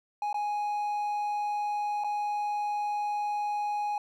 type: tone with dropouts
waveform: triangle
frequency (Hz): 830.6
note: G#5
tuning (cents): 0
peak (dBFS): -26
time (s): 0.22-3.98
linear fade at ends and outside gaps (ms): 2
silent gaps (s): 0.329-0.343 / 2.038-2.044
effects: none